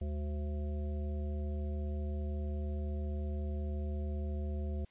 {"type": "harmonic tone with a mistuned harmonic", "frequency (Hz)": 74.6, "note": "D2", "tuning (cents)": 28, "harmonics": [1, 3, 5, 7, 9], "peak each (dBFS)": [-34, -44, -48, -51, -53], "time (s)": [0.01, 4.85], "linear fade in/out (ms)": 5, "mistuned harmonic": 3, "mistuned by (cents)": -130, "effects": ["white hiss -68 dBFS RMS until 4.9 s", "resampled to 8000 Hz"]}